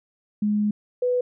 sine tone pair in turn, 209.1 / 495.7 Hz, G#3 / B4, +12 / +6 cents, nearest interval octave + minor third, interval 1494 cents, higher second, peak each -19 dBFS, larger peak neither, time 0.42-0.71 / 1.02-1.21 s, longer first, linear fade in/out 5 ms, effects none

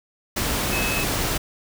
sine tone in noise, 2582 Hz, E7, 37 cents flat, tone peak -26 dBFS, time 0.72-1.04 s, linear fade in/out 10 ms, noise pink, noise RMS -24 dBFS, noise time 0.36-1.38 s, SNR -5 dB, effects none

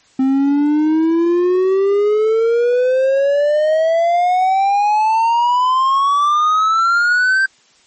triangle exponential sweep, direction up, 261.6 to 1578 Hz, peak -9 dBFS, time 0.19-7.46 s, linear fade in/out 5 ms, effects white hiss -52 dBFS RMS until 7.86 s + MP3 32 kbps

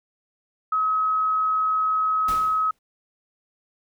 sine tone, 1277 Hz, D#6, 45 cents sharp, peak -19 dBFS, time 0.72-2.71 s, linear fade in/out 5 ms
pink noise with exponential decay, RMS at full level -32 dBFS, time 2.28-2.79 s, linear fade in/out 5 ms, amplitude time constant 110 ms
effects none

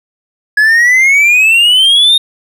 triangle exponential sweep, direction up, 1681 to 3710 Hz, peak -3 dBFS, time 0.57-2.18 s, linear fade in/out 5 ms, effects none

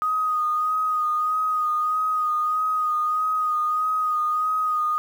sine tone with vibrato, 1244.5 Hz, D#6, in tune, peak -20 dBFS, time 0.02-4.98 s, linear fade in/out 0 ms, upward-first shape sine, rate 1.6 Hz, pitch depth 23 cents each way, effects 8-bit

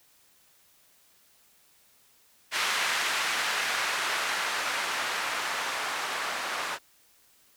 violet noise with low-pass filter sweep, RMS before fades -30 dBFS, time 2.51-6.79 s, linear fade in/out 50 ms, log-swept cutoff 1700 to 1100 Hz, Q 1, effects white hiss -62 dBFS RMS until 7.56 s

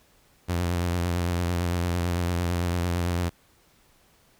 sawtooth tone with vibrato, 87.31 Hz, F2, in tune, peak -20 dBFS, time 0.48-3.3 s, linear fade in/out 20 ms, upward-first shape sine, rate 8.9 Hz, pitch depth 37 cents each way, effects pink hiss -61 dBFS RMS until 4.39 s

